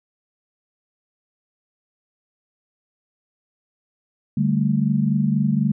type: chord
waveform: sine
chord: D suspended fourth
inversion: none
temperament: equal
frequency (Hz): 146.83 / 196 / 220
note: D3 / G3 / A3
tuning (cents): 0 / 0 / 0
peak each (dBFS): -21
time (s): 4.37-5.72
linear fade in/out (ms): 5
effects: none